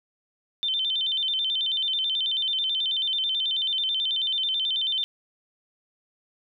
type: tone with vibrato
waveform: sine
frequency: 3319 Hz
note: G#7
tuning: 2 cents flat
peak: -23 dBFS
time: 0.63-5.04 s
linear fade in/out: 0 ms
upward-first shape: square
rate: 9.2 Hz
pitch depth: 130 cents each way
effects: none